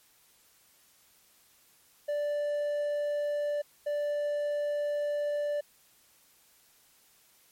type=tone bursts at uneven times; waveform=triangle; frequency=586 Hz; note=D5; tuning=4 cents flat; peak=-26 dBFS; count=2; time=2.08-3.62 / 3.86-5.61 s; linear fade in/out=10 ms; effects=white hiss -63 dBFS RMS until 7.51 s + MP3 64 kbps